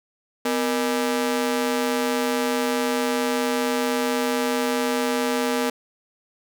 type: ring-modulated tone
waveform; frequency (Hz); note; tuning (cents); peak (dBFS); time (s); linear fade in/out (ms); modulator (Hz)
sawtooth; 360.5; F#4; -45; -14; 0.45-5.7; 5; 108
effects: none